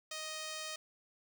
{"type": "tone", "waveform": "5% pulse", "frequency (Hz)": 624, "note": "D#5", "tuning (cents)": 5, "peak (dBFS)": -29, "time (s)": [0.11, 0.76], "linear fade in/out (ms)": 5, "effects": []}